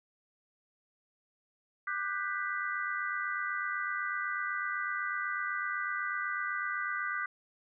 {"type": "chord", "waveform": "sine", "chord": "G major seventh", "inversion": "second", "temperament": "equal with one note detuned", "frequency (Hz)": [1193.1, 1480, 1568, 1975.5], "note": ["D6", "F#6", "G6", "B6"], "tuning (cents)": [27, 0, 0, 0], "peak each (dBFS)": [-37, -37, -38, -38], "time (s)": [1.87, 7.26], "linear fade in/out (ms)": 5, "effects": []}